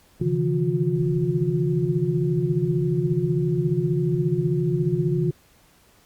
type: tone cluster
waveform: sine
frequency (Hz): 135.7 / 152.2 / 167 / 358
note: C#3 / D#3 / E3 / F4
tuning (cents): -36 / -38 / +23 / +43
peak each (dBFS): -25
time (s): 0.21-5.31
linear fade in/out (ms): 5
effects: pink hiss -57 dBFS RMS until 6.05 s + Opus 48 kbps